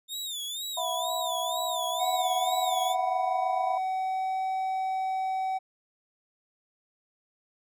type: tone with vibrato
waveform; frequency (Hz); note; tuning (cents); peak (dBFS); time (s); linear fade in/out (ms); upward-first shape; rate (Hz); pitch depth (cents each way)
sawtooth; 3606; A7; +42; -30; 0.08-2.96; 50; sine; 2.1; 130
type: chord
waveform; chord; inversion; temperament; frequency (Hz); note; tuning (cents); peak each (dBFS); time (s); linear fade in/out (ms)
sine; E suspended second; none; equal with one note detuned; 659.3 / 722.7 / 987.8; E5 / F#5 / B5; 0 / -41 / 0; -33; 0.77-3.78; 5
type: tone with pitch glide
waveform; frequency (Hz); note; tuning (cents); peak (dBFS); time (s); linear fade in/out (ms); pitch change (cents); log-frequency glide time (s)
triangle; 740 to 759; F#5 to F#5; 0 to +44; -25; 1.99-5.59; 20; +44; 2.28-4.44
effects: none